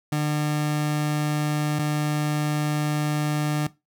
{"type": "tone pair in turn", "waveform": "30% pulse", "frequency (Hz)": [150, 150], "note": ["D3", "D3"], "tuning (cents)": [37, 37], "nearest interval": "unison", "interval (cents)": 0, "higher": "neither", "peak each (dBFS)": -19, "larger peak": "neither", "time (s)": [[0.12, 1.79], [1.79, 3.67]], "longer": "second", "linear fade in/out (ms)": 5, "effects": ["noise-tail reverb RT60 0.2 s tail -17 dB re dry"]}